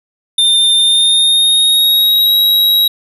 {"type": "tone with pitch glide", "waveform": "square", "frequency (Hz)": [3606, 3843], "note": ["A7", "B7"], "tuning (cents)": [42, -48], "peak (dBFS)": -8, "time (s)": [0.38, 2.88], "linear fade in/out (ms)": 5, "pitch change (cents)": 110, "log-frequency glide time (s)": [0.78, 2.35], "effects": []}